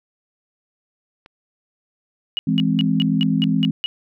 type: click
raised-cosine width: 0.3 ms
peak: -27 dBFS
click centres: 1.261 s
type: tone bursts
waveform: sine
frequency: 2900 Hz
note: F#7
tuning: 35 cents flat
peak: -19 dBFS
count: 8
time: 2.37-3.86 s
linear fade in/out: 0 ms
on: 20 ms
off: 190 ms
type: chord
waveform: sine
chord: E augmented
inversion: none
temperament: equal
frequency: 164.81 / 207.7 / 261.6 Hz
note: E3 / G#3 / B#3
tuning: 0 / 0 / 0 cents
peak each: -20 dBFS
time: 2.47-3.71 s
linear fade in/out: 5 ms
effects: none